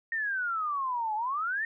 sine exponential two-way sweep, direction down then up, 1861 to 836 to 1861 Hz, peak -28 dBFS, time 0.12-1.65 s, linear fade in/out 2 ms, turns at 1.15 s, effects none

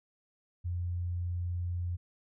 sine tone, 87.9 Hz, F2, 12 cents sharp, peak -31 dBFS, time 0.64-1.97 s, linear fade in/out 20 ms, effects none

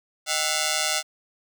5% pulse ring-modulated tone, 698.5 Hz, F5, in tune, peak -8 dBFS, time 0.26-1.03 s, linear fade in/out 50 ms, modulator 76.1 Hz, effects none

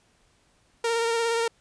sawtooth tone with vibrato, 461.8 Hz, A#4, 16 cents flat, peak -19 dBFS, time 0.84-1.48 s, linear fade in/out 5 ms, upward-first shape sine, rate 17 Hz, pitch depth 23 cents each way, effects pink hiss -64 dBFS RMS until 1.6 s + resampled to 22050 Hz

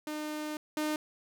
sawtooth tone pair in turn, 303.8 / 305 Hz, D#4 / D#4, -41 / -34 cents, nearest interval unison, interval 7 cents, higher second, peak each -31 / -26 dBFS, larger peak second, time 0.07-0.57 / 0.77-0.96 s, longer first, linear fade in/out 2 ms, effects none

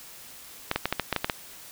clicks, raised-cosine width 0.3 ms, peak -8 dBFS, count 9, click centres 0.714 / 0.76 / 0.856 / 0.926 / 0.997 / 1.127 / 1.163 / 1.245 / 1.298 s, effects white hiss -46 dBFS RMS until 1.71 s

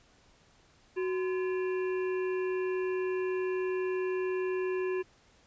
harmonic tone with a mistuned harmonic, 342.1 Hz, F4, 36 cents flat, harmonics 1 / 3 / 5 / 7 / 8, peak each -29 / -43 / -44 / -48 / -48 dBFS, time 0.96-5.03 s, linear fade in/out 20 ms, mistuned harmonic 1, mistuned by +140 cents, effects pink hiss -63 dBFS RMS until 5.46 s + resampled to 16000 Hz

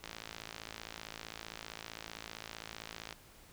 click train, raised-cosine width 0.2 ms, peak -25 dBFS, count 172, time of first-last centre 0.04-3.127 s, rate 55.4 Hz, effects pink hiss -59 dBFS RMS until 3.52 s

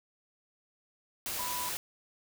sine tone in noise, 987.8 Hz, B5, in tune, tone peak -37 dBFS, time 1.39-1.69 s, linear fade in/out 0 ms, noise white, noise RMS -36 dBFS, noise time 1.26-1.77 s, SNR -4 dB, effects none

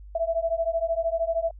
sine beating tone pair, 656 / 669 Hz, E5 / E5, -9 / +25 cents, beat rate 13 Hz, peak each -26 dBFS, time 0.15-1.51 s, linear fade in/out 5 ms, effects added 50 Hz sine -41 dBFS peak until 1.59 s

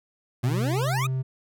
triangle tone with pitch glide, 123.47 to 130.81 Hz, B2 to C3, 0 to 0 cents, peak -22 dBFS, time 0.43-1.23 s, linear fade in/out 20 ms, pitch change +100 cents, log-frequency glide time 0.54-0.77 s
25% pulse exponential sweep, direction up, 110.8 to 1299 Hz, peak -23 dBFS, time 0.43-1.07 s, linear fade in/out 10 ms
effects none

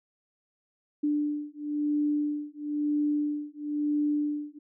sine beating tone pair, 295.1 / 296.1 Hz, D4 / D4, +8 / +14 cents, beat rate 1 Hz, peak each -29 dBFS, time 1.03-4.59 s, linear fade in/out 10 ms, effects none

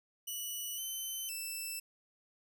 5% pulse tone with pitch steps, 2953 / 3060 / 2655 Hz, F#7 / G7 / E7, -4 / -42 / +12 cents, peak -30 dBFS, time 0.27-1.8 s, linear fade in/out 10 ms, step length 510 ms, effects none

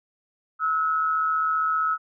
sine tone pair together, 1296 / 1451.2 Hz, E6 / F#6, -30 / -34 cents, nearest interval major second, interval 196 cents, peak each -21 / -30 dBFS, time 0.59-1.98 s, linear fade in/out 50 ms, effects none

